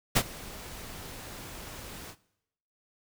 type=noise with ADSR envelope; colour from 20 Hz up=pink; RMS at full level=-21 dBFS; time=0.15-2.16 s; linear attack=17 ms; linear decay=57 ms; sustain=-22 dB; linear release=68 ms; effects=noise-tail reverb RT60 0.8 s tail -20 dB re dry